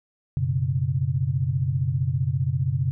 sine chord, F# suspended fourth, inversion none, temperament equal, 92.5 / 123.47 / 138.59 Hz, F#2 / B2 / C#3, 0 / 0 / 0 cents, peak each -28 / -25 / -24 dBFS, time 0.37-2.91 s, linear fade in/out 0 ms, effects none

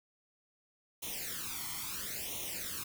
white noise with flanger, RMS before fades -40 dBFS, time 1.02-2.84 s, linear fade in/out 10 ms, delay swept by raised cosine 0.31 to 0.93 ms, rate 0.74 Hz, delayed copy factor +0.85, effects none

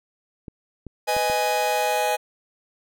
clicks, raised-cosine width 3 ms, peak -23 dBFS, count 4, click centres 0.482 / 0.867 / 1.166 / 1.299 s
45% pulse chord, G# minor, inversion first, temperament just, 498.4 / 623 / 830.6 Hz, B4 / D#5 / G#5, +16 / +2 / 0 cents, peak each -27 / -26 / -23 dBFS, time 1.07-2.17 s, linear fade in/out 20 ms
effects none

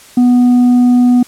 triangle tone with tanh clipping, 246.2 Hz, B3, 5 cents flat, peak -6 dBFS, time 0.17-1.23 s, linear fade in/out 5 ms, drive 8 dB, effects white hiss -39 dBFS RMS until 1.27 s + low-pass 11000 Hz 12 dB/octave

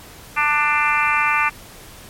harmonic tone, 296.6 Hz, D4, 17 cents sharp, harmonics 3 / 4 / 5 / 6 / 7 / 8 / 9, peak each -23 / -20 / -24 / -26 / -24 / -21 / -25 dBFS, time 0.36-1.5 s, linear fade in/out 20 ms, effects pink hiss -41 dBFS RMS until 2.09 s + MP3 64 kbps

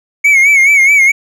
triangle tone with vibrato, 2217 Hz, C#7, in tune, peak -3 dBFS, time 0.24-1.12 s, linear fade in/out 10 ms, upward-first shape sine, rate 4.7 Hz, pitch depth 81 cents each way, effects none

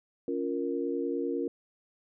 sine chord, Bb minor, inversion first, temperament just, 279.7 / 349.6 / 466.2 Hz, Db4 / F4 / Bb4, +16 / +2 / 0 cents, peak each -33 dBFS, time 0.28-1.48 s, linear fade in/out 2 ms, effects none

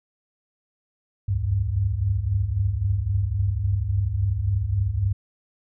sine tone cluster, 64.2 / 76.4 / 96.7 / 100.4 Hz, C2 / D#2 / G2 / G2, -32 / -31 / -23 / +42 cents, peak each -30 / -28 / -30 / -22 dBFS, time 1.28-5.13 s, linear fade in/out 10 ms, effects none

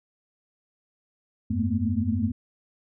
sine tone cluster, 89.2 / 101.2 / 217.9 / 226 / 244.7 Hz, F2 / G#2 / A3 / A3 / B3, +37 / -44 / -17 / +47 / -16 cents, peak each -29 dBFS, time 1.5-2.32 s, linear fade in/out 10 ms, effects none

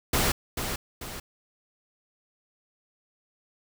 pink noise with echo, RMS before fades -24 dBFS, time 0.13-0.32 s, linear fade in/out 5 ms, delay 440 ms, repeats 2, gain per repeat -7 dB, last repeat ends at 1.2 s, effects none

